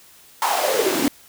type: noise with high-pass filter sweep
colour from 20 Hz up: pink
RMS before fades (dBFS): -20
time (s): 0.42-1.08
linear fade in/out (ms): 0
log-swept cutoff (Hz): 940 to 260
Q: 6.8
effects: white hiss -49 dBFS RMS until 1.28 s